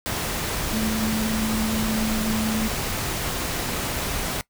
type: tone in noise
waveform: sine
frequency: 219.1 Hz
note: A3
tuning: 7 cents flat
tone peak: -23 dBFS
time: 0.73-2.68 s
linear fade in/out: 0 ms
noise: pink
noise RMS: -27 dBFS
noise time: 0.06-4.41 s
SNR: +1 dB
effects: noise-tail reverb RT60 0.1 s tail -20 dB re dry